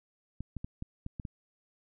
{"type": "clicks", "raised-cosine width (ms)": 5, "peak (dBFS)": -25, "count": 7, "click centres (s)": [0.406, 0.567, 0.645, 0.824, 1.064, 1.198, 1.252], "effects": []}